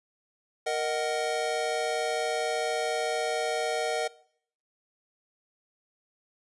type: chord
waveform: square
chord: D# minor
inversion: second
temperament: just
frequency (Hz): 466.7 / 622.3 / 746.7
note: A#4 / D#5 / F#5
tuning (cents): +2 / 0 / +16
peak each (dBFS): -32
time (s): 0.66-4.08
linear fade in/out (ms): 10
effects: noise-tail reverb RT60 0.6 s tail -21 dB re dry + resampled to 24000 Hz